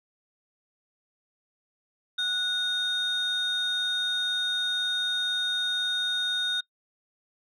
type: tone pair together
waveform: sine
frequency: 1469 / 3698 Hz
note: F#6 / A#7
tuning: -13 / -15 cents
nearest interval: octave + major third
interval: 1598 cents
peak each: -29 / -24 dBFS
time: 2.18-6.61 s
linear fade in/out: 10 ms
effects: noise-tail reverb RT60 0.1 s tail -25 dB re dry + tanh soft clip ceiling -22 dBFS